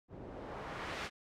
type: noise with low-pass filter sweep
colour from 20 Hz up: white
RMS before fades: -44 dBFS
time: 0.08-1.1 s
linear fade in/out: 50 ms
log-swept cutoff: 330 to 2900 Hz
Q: 0.77
effects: none